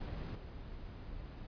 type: noise with level steps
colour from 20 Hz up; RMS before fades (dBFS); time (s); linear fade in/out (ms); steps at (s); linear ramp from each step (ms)
brown; -41 / -47; 0-1.47; 10; 0.35; 5
effects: resampled to 11025 Hz